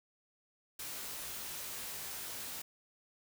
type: noise with comb filter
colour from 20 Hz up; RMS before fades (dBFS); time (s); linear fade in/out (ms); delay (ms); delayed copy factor
white; -43; 0.79-2.62; 5; 19; +0.55
effects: none